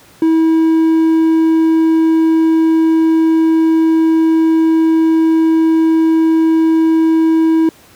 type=tone; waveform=triangle; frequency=323.1 Hz; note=E4; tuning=35 cents flat; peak=-6 dBFS; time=0.22-7.69 s; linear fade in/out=2 ms; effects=pink hiss -44 dBFS RMS until 7.95 s + high-pass 80 Hz 12 dB/octave